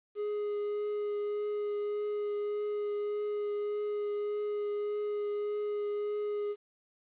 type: tone with vibrato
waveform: triangle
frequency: 415.3 Hz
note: G#4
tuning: in tune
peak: -29 dBFS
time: 0.15-6.56 s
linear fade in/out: 50 ms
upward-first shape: triangle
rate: 1.7 Hz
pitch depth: 11 cents each way
effects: resampled to 8000 Hz + 11-bit